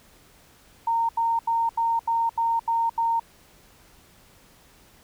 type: tone bursts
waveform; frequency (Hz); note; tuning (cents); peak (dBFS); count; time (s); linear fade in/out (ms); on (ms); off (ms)
sine; 920; A#5; -23; -20; 8; 0.87-3.197; 5; 220; 81
effects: pink hiss -55 dBFS RMS until 5.03 s